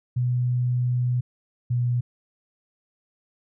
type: tone pair in turn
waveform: sine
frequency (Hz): 123.8 / 122.03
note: B2 / B2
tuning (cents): +5 / -20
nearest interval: unison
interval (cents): 25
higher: first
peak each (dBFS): -20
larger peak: neither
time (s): 0.16-1.21 / 1.7-2.01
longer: first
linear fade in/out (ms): 10
effects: none